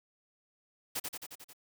white noise with echo, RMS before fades -35 dBFS, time 0.95-1 s, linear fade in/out 10 ms, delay 89 ms, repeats 6, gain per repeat -3 dB, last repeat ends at 1.534 s, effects none

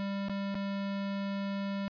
square tone with dropouts, 197.9 Hz, G3, 17 cents sharp, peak -33 dBFS, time 0-1.88 s, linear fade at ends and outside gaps 0 ms, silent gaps 0.285-0.296 / 0.545-0.553 s, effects resampled to 11025 Hz

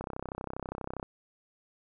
click train, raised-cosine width 1 ms, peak -22 dBFS, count 34, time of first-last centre 0.01-1.029 s, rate 32.4 Hz, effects none

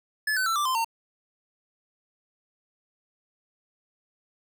square tone with pitch steps, 1723 / 1517.4 / 1336.3 / 1176.8 / 1036.4 / 912.7 Hz, A6 / F#6 / E6 / D6 / C6 / A#5, -37 / +43 / +23 / +3 / -17 / -37 cents, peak -24 dBFS, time 0.27-0.846 s, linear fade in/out 5 ms, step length 96 ms, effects none

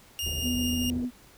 sawtooth tone with tremolo, 2832 Hz, F7, 23 cents sharp, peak -26 dBFS, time 0.19-0.9 s, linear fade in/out 0 ms, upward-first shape sine, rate 4.7 Hz, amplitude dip 25%
sine tone with pitch glide, 77.9 to 83.97 Hz, D#2 to E2, +3 to +33 cents, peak -33 dBFS, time 0.22-1.02 s, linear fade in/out 20 ms, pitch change +130 cents, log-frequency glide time 0.43-0.78 s
pink low-pass noise, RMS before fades -40 dBFS, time 0.26-1.05 s, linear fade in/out 0 ms, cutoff 570 Hz, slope 24 dB/octave
sine tone with vibrato, 246.9 Hz, B3, in tune, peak -27 dBFS, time 0.42-1.11 s, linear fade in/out 50 ms, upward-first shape square, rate 13 Hz, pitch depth 14 cents each way
effects pink hiss -55 dBFS RMS until 1.37 s

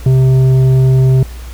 sine tone with tanh clipping, 130.81 Hz, C3, in tune, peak -7 dBFS, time 0.06-1.23 s, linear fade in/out 2 ms, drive 8 dB, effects added 60 Hz sine -25 dBFS peak until 1.53 s + pink hiss -37 dBFS RMS until 1.53 s

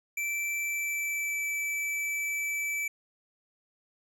square tone with pitch glide, 2333 to 2313 Hz, D7 to D7, -12 to -27 cents, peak -30 dBFS, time 0.17-2.88 s, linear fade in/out 5 ms, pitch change -15 cents, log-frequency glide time 0.56-1.44 s, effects none

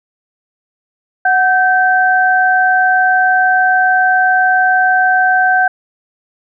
sine tone pair together, 740 / 1553.1 Hz, F#5 / G6, 0 / -17 cents, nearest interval octave + minor second, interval 1283 cents, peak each -11 dBFS, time 1.25-5.68 s, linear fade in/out 5 ms, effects none

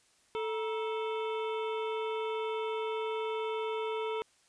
harmonic tone with a mistuned harmonic, 439.5 Hz, A4, 2 cents flat, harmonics 1 / 2 / 3 / 5 / 6 / 7 / 8, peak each -33 / -39 / -43 / -47 / -49 / -50 / -51 dBFS, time 0.35-4.22 s, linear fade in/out 0 ms, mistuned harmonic 2, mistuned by +130 cents, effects white hiss -67 dBFS RMS until 4.48 s + resampled to 22050 Hz

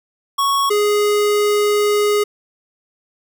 square tone pair in turn, 1108.7 / 415.3 Hz, C#6 / G#4, 0 / 0 cents, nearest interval octave + perfect fourth, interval 1700 cents, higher first, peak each -15 / -14 dBFS, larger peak second, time 0.38-0.7 / 0.7-2.24 s, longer second, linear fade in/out 10 ms, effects none

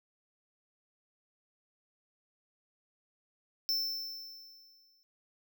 square tone with exponential decay, 5330 Hz, E8, 18 cents sharp, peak -28 dBFS, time 3.69-5.03 s, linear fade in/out 0 ms, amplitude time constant 290 ms, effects none

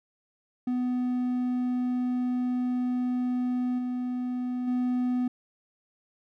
triangle tone with level steps, 249.1 Hz, B3, 15 cents sharp, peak -23 / -26 / -22 dBFS, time 0.67-5.28 s, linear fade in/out 5 ms, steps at 3.78 / 4.67 s, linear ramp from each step 10 ms, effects none

